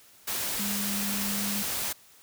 sine tone in noise, 202.5 Hz, G#3, 43 cents flat, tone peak -32 dBFS, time 0.59-1.63 s, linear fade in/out 10 ms, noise white, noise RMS -31 dBFS, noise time 0.27-1.93 s, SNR -4 dB, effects white hiss -56 dBFS RMS until 2.22 s

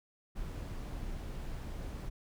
brown noise, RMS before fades -40 dBFS, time 0.35-2.1 s, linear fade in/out 20 ms, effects none

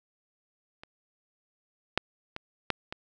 clicks, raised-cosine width 0.3 ms, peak -28 / -7 / -20 / -9 / -20 dBFS, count 5, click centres 0.835 / 1.976 / 2.364 / 2.703 / 2.925 s, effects none

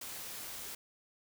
white noise, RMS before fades -44 dBFS, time 0.01-0.75 s, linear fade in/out 5 ms, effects none

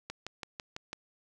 click train, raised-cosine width 0.2 ms, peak -21 dBFS, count 6, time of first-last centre 0.1-0.931 s, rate 6.02 Hz, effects none

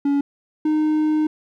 triangle tone pair in turn, 282.8 / 307.7 Hz, C#4 / D#4, +35 / -19 cents, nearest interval minor second, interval 146 cents, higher second, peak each -14 dBFS, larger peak neither, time 0.05-0.21 / 0.65-1.27 s, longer second, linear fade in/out 5 ms, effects none

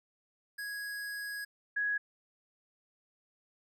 square / sine tone pair in turn, 1661 / 1667.5 Hz, G#6 / G#6, 0 / +7 cents, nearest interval unison, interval 7 cents, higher second, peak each -38 / -29 dBFS, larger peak second, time 0.58-1.45 / 1.76-1.98 s, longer first, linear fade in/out 10 ms, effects none

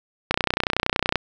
click train, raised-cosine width 0.3 ms, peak -3 dBFS, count 27, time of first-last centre 0.31-1.157 s, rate 30.7 Hz, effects none

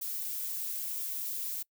violet noise, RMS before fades -36 dBFS, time 0.01-1.63 s, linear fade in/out 10 ms, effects noise-tail reverb RT60 0.1 s tail -24 dB re dry

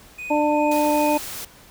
triangle tone with tremolo, 2489 Hz, D#7, in tune, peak -28 dBFS, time 0.18-1.18 s, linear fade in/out 10 ms, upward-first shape sine, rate 2.5 Hz, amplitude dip 45%
harmonic tone, 298 Hz, D4, 25 cents sharp, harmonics 1 / 2 / 3, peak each -21 / -21 / -21 dBFS, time 0.3-1.18 s, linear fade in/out 10 ms
white noise, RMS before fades -33 dBFS, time 0.71-1.45 s, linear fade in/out 5 ms
effects pink hiss -48 dBFS RMS until 1.7 s

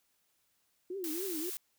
sine tone with vibrato, 347.7 Hz, F4, 8 cents flat, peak -36 dBFS, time 0.9-1.5 s, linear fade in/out 5 ms, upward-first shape triangle, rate 3.6 Hz, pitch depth 260 cents each way
blue noise, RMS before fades -40 dBFS, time 1.04-1.57 s, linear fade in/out 0 ms
effects white hiss -75 dBFS RMS until 1.78 s

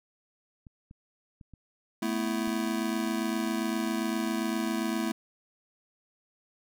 clicks, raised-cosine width 5 ms, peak -36 dBFS, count 5, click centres 0.668 / 0.911 / 1.412 / 1.537 / 2.476 s
square chord, A suspended second, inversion none, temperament just, 220 / 247.5 / 330 Hz, A3 / B3 / E4, 0 / +4 / +2 cents, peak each -32 / -35 / -33 dBFS, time 2.02-5.12 s, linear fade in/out 5 ms
effects none

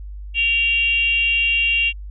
sine tone with frequency modulation, 2771 Hz, F7, 14 cents flat, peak -15 dBFS, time 0.34-1.93 s, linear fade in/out 50 ms, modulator 478 Hz, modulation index 0.5, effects added 50 Hz sine -30 dBFS peak until 2.1 s

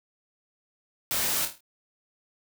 white noise with echo, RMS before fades -28 dBFS, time 1.11-1.45 s, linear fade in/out 0 ms, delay 26 ms, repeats 6, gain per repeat -6 dB, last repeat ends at 1.606 s, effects none

